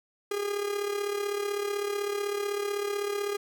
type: tone with amplitude modulation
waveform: 45% pulse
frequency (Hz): 407.5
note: G#4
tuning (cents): -33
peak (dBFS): -26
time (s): 0.31-3.37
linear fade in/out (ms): 5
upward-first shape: sine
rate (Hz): 35.9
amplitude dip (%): 60
effects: none